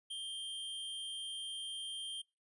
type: tone with amplitude modulation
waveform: square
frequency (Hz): 3170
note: G7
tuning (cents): +19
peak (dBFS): -39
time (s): 0.1-2.22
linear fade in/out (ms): 10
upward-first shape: sine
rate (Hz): 256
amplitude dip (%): 35
effects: noise-tail reverb RT60 0.3 s tail -25 dB re dry + resampled to 24000 Hz